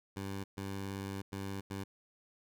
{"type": "tone bursts at uneven times", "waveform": "15% pulse", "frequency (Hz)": 98, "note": "G2", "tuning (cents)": 0, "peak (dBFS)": -32, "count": 4, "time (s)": [[0.16, 0.44], [0.57, 1.22], [1.32, 1.61], [1.7, 1.84]], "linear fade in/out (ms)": 10, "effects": []}